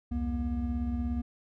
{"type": "tone cluster", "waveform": "triangle", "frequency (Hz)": [66.4, 83.2, 239.1], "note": ["C2", "E2", "A#3"], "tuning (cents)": [26, 17, 44], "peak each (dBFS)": [-30, -36, -30], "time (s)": [0.11, 1.22], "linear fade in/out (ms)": 10, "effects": []}